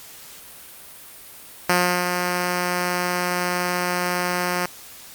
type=tone with ADSR envelope; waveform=5% pulse; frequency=178.4 Hz; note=F3; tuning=37 cents sharp; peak=-4 dBFS; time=1.69-4.66 s; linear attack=5 ms; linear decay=350 ms; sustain=-6 dB; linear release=4 ms; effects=white hiss -42 dBFS RMS until 5.14 s + Opus 48 kbps